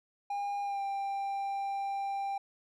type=tone with pitch glide; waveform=triangle; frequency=808 to 791.4 Hz; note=G#5 to G5; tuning=-48 to +16 cents; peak=-30 dBFS; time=0.3-2.38 s; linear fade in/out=5 ms; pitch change=-36 cents; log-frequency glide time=0.62-0.82 s; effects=none